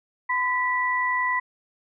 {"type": "tone pair together", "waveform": "sine", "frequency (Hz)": [1010.4, 1961], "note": ["B5", "B6"], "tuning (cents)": [39, -13], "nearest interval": "major seventh", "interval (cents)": 1148, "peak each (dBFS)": -24, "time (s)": [0.29, 1.4], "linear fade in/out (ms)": 10, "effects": []}